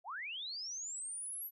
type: linear sweep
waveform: sine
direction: up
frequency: 611 to 12000 Hz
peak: -40 dBFS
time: 0.04-1.51 s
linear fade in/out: 50 ms
effects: none